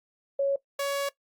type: tone pair in turn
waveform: sine / sawtooth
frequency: 554.4 / 560.8 Hz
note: C#5 / C#5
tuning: 0 / +20 cents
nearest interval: unison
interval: 20 cents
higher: second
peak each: -22 / -23 dBFS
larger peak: first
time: 0.39-0.56 / 0.79-1.09 s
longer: second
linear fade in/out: 5 ms
effects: noise-tail reverb RT60 0.1 s tail -18 dB re dry + Opus 32 kbps